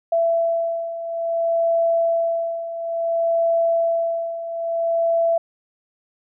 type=beating tone pair; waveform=sine; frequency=668 / 668.58 Hz; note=E5 / E5; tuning=+23 / +24 cents; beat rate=0.58 Hz; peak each=-24 / -19 dBFS; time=0.12-5.38 s; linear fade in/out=5 ms; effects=none